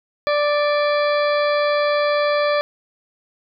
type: harmonic tone with a mistuned harmonic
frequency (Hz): 587.3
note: D5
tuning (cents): 0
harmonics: 1 / 2 / 3 / 4 / 6 / 7 / 8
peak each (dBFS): -17 / -23 / -27 / -29 / -33 / -34 / -35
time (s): 0.27-2.61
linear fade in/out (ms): 0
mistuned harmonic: 6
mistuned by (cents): -63
effects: none